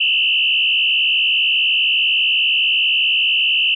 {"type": "tone with frequency modulation", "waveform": "sine", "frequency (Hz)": 2834, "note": "F7", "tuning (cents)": 25, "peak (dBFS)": -13, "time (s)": [0, 3.75], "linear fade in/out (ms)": 10, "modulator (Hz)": 72.4, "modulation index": 2.8, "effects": []}